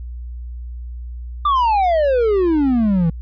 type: exponential sweep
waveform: triangle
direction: down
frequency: 1202 to 159.4 Hz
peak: -11 dBFS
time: 1.45-3.1 s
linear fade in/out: 5 ms
effects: added 60 Hz sine -27 dBFS peak until 3.21 s + resampled to 11025 Hz